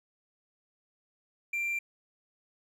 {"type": "tone with hard clipping", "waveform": "triangle", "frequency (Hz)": 2365, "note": "D7", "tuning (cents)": 12, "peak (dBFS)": -30, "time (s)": [1.53, 1.79], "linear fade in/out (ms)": 5, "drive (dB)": 5, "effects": []}